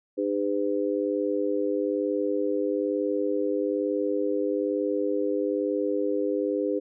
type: harmonic tone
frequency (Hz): 101.1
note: G#2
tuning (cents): -46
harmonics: 3 / 4 / 5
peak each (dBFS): -28 / -28 / -28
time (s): 0.17-6.8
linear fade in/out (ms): 20
effects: none